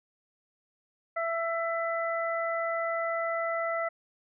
harmonic tone, 666 Hz, E5, 18 cents sharp, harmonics 1 / 2 / 3, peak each -30 / -33 / -35 dBFS, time 1.16-3.89 s, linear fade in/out 10 ms, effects none

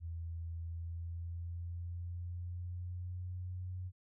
sine tone with pitch glide, 83.3 to 91.37 Hz, E2 to F#2, +19 to -21 cents, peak -39 dBFS, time 0-3.92 s, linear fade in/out 50 ms, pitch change +160 cents, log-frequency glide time 0.61-3.73 s, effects none

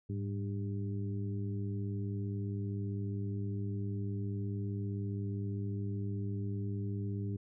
harmonic tone with a mistuned harmonic, 99.6 Hz, G2, 28 cents sharp, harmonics 1 / 2 / 3 / 4, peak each -35 / -41 / -45 / -47 dBFS, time 0.09-7.37 s, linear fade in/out 10 ms, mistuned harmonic 1, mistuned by +77 cents, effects none

